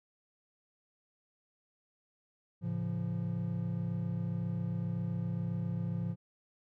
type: chord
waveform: triangle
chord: A augmented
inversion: none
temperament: just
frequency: 110 / 137.5 / 171.88 Hz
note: A2 / C#3 / E#3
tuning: 0 / -14 / -27 cents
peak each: -35 / -38 / -33 dBFS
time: 2.61-6.16 s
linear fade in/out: 50 ms
effects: none